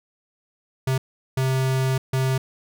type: tone bursts at uneven times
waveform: square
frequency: 131.6 Hz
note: C3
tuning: 10 cents sharp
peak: -20 dBFS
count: 3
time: 0.87-0.98 / 1.37-1.98 / 2.13-2.38 s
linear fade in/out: 5 ms
effects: none